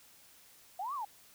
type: linear two-way sweep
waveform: sine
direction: up then down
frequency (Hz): 698.5 to 1197 to 785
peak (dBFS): -35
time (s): 0.79-1.05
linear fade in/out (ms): 5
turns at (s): 0.94
effects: white hiss -60 dBFS RMS until 1.34 s